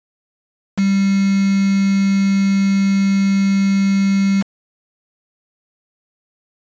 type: tone with quantisation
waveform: sine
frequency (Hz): 196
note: G3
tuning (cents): 0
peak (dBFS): -12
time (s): 0.77-4.43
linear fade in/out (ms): 20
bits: 4
effects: resampled to 16000 Hz